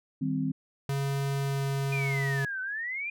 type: chord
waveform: sine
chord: C minor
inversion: first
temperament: equal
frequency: 155.56 / 196 / 261.6 Hz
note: Eb3 / G3 / C4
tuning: 0 / 0 / 0 cents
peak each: -31 / -34 / -29 dBFS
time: 0.21-0.52 s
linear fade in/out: 10 ms
type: tone with pitch glide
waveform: square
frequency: 138.59 to 137.71 Hz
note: C#3 to C#3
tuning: 0 to -11 cents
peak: -28 dBFS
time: 0.89-2.45 s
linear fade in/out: 2 ms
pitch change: -11 cents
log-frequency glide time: 1.42-1.63 s
type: exponential two-way sweep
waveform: sine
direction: down then up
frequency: 2453 to 1500 to 2445 Hz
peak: -31 dBFS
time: 1.92-3.1 s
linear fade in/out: 5 ms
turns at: 2.61 s
effects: none